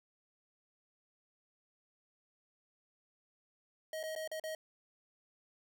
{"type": "tone with dropouts", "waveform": "square", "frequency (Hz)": 631, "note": "D#5", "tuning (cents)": 24, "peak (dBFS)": -39, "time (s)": [3.93, 4.55], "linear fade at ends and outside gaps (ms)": 2, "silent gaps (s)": [[4.03, 4.036], [4.152, 4.161], [4.276, 4.315], [4.398, 4.438]], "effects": []}